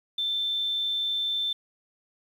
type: tone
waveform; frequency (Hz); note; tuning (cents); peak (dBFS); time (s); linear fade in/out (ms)
sine; 3548; A7; +14; -25; 0.18-1.53; 5
effects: 9-bit